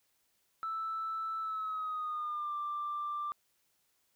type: tone with pitch glide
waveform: sine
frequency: 1318.5 to 1181.5 Hz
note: E6 to D6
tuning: 0 to +10 cents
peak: -33 dBFS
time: 0.63-3.32 s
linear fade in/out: 0 ms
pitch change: -190 cents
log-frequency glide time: 1.4-2.55 s
effects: tanh soft clip ceiling -30 dBFS + white hiss -75 dBFS RMS until 4.15 s